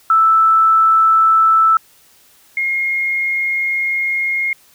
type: tone pair in turn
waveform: sine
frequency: 1318.5 / 2143 Hz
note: E6 / C7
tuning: 0 / +41 cents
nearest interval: minor sixth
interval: 841 cents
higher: second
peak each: -8 / -15 dBFS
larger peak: first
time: 0.1-1.77 / 2.57-4.53 s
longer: second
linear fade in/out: 2 ms
effects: white hiss -50 dBFS RMS until 4.74 s